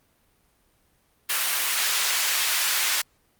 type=high-pass noise; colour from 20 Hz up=pink; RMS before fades=-24 dBFS; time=1.29-3.02 s; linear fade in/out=10 ms; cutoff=1600 Hz; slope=12 dB/octave; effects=pink hiss -65 dBFS RMS until 3.39 s + Opus 32 kbps